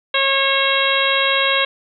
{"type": "harmonic tone", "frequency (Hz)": 545, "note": "C#5", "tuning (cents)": -29, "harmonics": [1, 2, 3, 4, 5, 6, 7], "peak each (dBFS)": [-22, -22, -22, -22, -22, -22, -22], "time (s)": [0.14, 1.65], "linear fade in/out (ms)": 5, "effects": []}